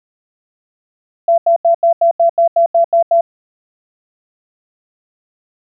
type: tone bursts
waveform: sine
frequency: 676 Hz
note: E5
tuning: 43 cents sharp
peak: -7 dBFS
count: 11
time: 1.28-3.21 s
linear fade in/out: 5 ms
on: 100 ms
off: 83 ms
effects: none